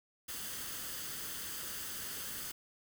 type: noise with comb filter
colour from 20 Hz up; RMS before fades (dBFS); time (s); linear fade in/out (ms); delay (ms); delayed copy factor
white; -42; 0.28-2.52; 10; 0.63; +0.5
effects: none